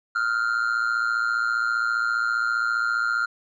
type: tone with amplitude modulation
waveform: triangle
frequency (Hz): 1396.9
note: F6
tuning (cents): 0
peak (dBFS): -16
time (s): 0.15-3.26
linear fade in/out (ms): 10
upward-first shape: sine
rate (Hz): 115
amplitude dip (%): 75
effects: resampled to 16000 Hz